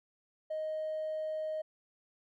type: tone with hard clipping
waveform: sine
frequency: 624 Hz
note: D#5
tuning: 5 cents sharp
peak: -34 dBFS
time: 0.5-1.62 s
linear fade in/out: 10 ms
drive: 1 dB
effects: none